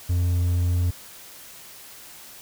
triangle tone, 88.1 Hz, F2, 16 cents sharp, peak -17 dBFS, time 0.09-0.91 s, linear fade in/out 10 ms, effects white hiss -44 dBFS RMS until 2.41 s

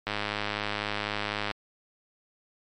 click train, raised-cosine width 0.3 ms, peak -13 dBFS, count 151, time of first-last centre 0.07-1.512 s, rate 104 Hz, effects MP3 64 kbps

